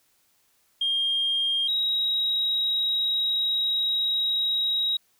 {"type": "tone pair in turn", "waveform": "sine", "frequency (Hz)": [3216, 3817], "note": ["G7", "A#7"], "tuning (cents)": [44, 40], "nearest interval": "minor third", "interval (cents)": 296, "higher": "second", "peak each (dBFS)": -21, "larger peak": "neither", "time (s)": [[0.81, 1.68], [1.68, 4.97]], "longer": "second", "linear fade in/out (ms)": 5, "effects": ["tanh soft clip ceiling -17 dBFS", "white hiss -66 dBFS RMS until 5.19 s"]}